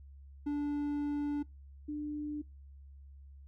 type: tone pair in turn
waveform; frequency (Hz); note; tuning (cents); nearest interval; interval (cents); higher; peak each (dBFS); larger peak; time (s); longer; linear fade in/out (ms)
triangle / sine; 290.9 / 297.4; D4 / D4; -16 / +22; unison; 38; second; -29 / -35; first; 0.46-1.43 / 1.88-2.42; first; 10
effects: noise-tail reverb RT60 0.2 s tail -23 dB re dry + added 69 Hz sine -50 dBFS peak until 3.47 s